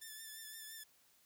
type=tone with vibrato; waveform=5% pulse; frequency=1760 Hz; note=A6; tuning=in tune; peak=-38 dBFS; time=0.01-0.84 s; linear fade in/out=10 ms; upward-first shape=triangle; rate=5.8 Hz; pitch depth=44 cents each way; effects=white hiss -70 dBFS RMS until 1.25 s